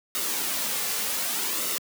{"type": "noise with flanger", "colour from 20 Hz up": "white", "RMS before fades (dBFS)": -28, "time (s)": [0.15, 1.78], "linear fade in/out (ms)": 0, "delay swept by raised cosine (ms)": [1.2, 3.2], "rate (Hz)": 0.66, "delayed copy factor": -0.5, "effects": ["high-pass 200 Hz 12 dB/octave"]}